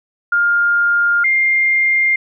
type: tone pair in turn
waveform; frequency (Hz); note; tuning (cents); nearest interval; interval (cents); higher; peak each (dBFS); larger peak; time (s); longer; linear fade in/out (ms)
sine; 1408 / 2110; F6 / C7; +14 / +14; perfect fifth; 700; second; -11; neither; 0.32-1.24 / 1.24-2.16; neither; 5
effects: none